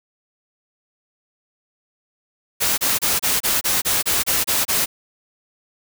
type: noise bursts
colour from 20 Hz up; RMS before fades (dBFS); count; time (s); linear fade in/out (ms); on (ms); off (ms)
white; -19; 11; 2.6-4.86; 20; 180; 28
effects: none